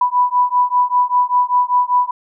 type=beating tone pair; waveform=sine; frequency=986 / 991.1 Hz; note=B5 / B5; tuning=-3 / +6 cents; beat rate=5.1 Hz; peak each=-15 dBFS; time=0.01-2.11 s; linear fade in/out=5 ms; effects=none